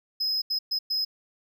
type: tone bursts at uneven times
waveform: triangle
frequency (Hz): 5090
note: D#8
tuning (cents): +39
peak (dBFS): -23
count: 4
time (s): 0.2-0.42 / 0.5-0.59 / 0.71-0.79 / 0.9-1.05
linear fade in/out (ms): 10
effects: none